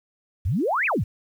sine exponential two-way sweep, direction up then down, 73.4 to 2700 to 73.4 Hz, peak -20 dBFS, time 0.45-1.04 s, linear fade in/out 10 ms, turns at 0.86 s, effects 9-bit

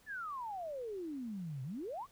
sine exponential two-way sweep, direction down then up, 1787 to 125 to 1208 Hz, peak -39 dBFS, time 0.06-2.07 s, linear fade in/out 50 ms, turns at 1.63 s, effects pink hiss -66 dBFS RMS until 2.11 s

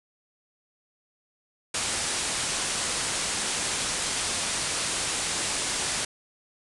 white low-pass noise, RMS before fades -29 dBFS, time 1.74-6.05 s, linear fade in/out 5 ms, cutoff 10000 Hz, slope 96 dB/octave, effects none

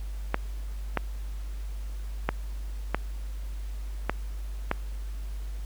clicks, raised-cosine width 0.5 ms, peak -9 dBFS, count 6, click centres 0.344 / 0.973 / 2.29 / 2.946 / 4.096 / 4.714 s, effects added 50 Hz sine -32 dBFS peak until 5.65 s + pink hiss -53 dBFS RMS until 5.65 s

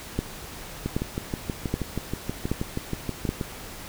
two click trains, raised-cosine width 3 ms, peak -11 / -14 dBFS, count 5 / 17, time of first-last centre 0.19-3.291 / 0.86-3.412 s, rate 1.29 / 6.27 Hz, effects pink hiss -40 dBFS RMS until 3.88 s

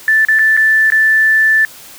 sine tone with dropouts, 1760 Hz, A6, in tune, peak -7 dBFS, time 0.08-1.65 s, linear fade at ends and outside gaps 1 ms, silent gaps 0.25-0.285 / 0.388-0.392 / 0.567-0.574 / 0.902-0.921 s, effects white hiss -36 dBFS RMS until 1.98 s

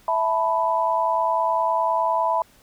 sine chord, E suspended fourth, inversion none, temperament just, 659.3 / 879 / 988.9 Hz, E5 / A5 / B5, 0 / -2 / +2 cents, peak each -24 / -25 / -21 dBFS, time 0.08-2.42 s, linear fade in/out 2 ms, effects pink hiss -55 dBFS RMS until 2.62 s

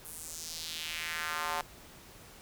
square tone with high-pass filter sweep, 80.9 Hz, E2, 32 cents flat, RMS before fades -38 dBFS, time 0.05-1.61 s, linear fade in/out 0 ms, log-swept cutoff 11000 to 820 Hz, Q 2, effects pink hiss -53 dBFS RMS until 2.41 s

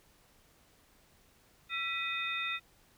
sine tone cluster, 1344 / 1965 / 2513 / 3644 Hz, E6 / B6 / D#7 / A#7, +33 / -9 / +17 / -40 cents, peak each -40 / -39 / -36 / -39 dBFS, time 1.69-2.6 s, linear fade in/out 50 ms, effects pink hiss -65 dBFS RMS until 2.97 s

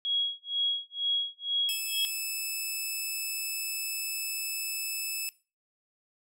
sine tone with tremolo, 3313 Hz, G#7, 5 cents flat, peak -24 dBFS, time 0.05-2.05 s, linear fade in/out 0 ms, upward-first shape sine, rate 2.1 Hz, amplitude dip 100%
10% pulse tone, 2613 Hz, E7, 16 cents flat, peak -23 dBFS, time 1.69-5.29 s, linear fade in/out 0 ms
effects noise-tail reverb RT60 0.3 s tail -18 dB re dry

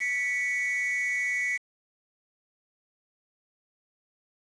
triangle tone pair together, 1966 / 2230 Hz, B6 / C#7, -8 / +10 cents, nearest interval major second, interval 218 cents, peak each -27 / -27 dBFS, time 0-1.58 s, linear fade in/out 20 ms, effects resampled to 22050 Hz + 8-bit

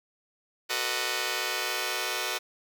5% pulse chord, B dominant seventh, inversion second, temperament just, 370.4 / 444.5 / 493.9 / 617.4 Hz, F#4 / A4 / B4 / D#5, +2 / +18 / 0 / -14 cents, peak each -23 dBFS, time 0.69-2.39 s, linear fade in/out 20 ms, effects none

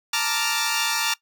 10% pulse chord, Bb major seventh, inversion third, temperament equal, 880 / 932.3 / 1174.7 / 1396.9 Hz, A5 / Bb5 / D6 / F6, 0 / 0 / 0 / 0 cents, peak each -19 dBFS, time 0.13-1.14 s, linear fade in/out 5 ms, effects noise-tail reverb RT60 0.1 s tail -20 dB re dry

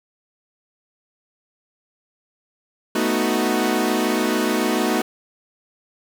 sawtooth chord, B dominant seventh, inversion third, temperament equal, 220 / 246.9 / 311.1 / 370 Hz, A3 / B3 / D#4 / F#4, 0 / 0 / 0 / 0 cents, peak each -20 dBFS, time 2.95-5.02 s, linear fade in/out 5 ms, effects 7-bit

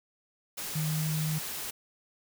sine tone in noise, 155.56 Hz, D#3, in tune, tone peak -28 dBFS, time 0.75-1.39 s, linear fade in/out 10 ms, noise white, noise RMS -37 dBFS, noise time 0.57-1.71 s, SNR +6 dB, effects none

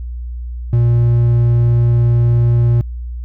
triangle tone, 118.5 Hz, A#2, 29 cents sharp, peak -7 dBFS, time 0.73-2.81 s, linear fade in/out 0 ms, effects added 60 Hz sine -22 dBFS peak until 3.24 s

